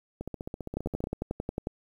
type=two click trains; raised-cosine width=2 ms; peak=-17 / -22 dBFS; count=11 / 14; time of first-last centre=0.77-1.671 / 0.21-1.071 s; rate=11.1 / 15.1 Hz; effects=9-bit